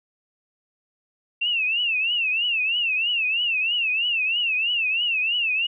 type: tone with vibrato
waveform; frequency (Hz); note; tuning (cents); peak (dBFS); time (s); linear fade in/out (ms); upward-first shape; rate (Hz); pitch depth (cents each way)
sine; 2705; E7; +44; -20; 1.41-5.67; 10; triangle; 3.1; 170
effects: none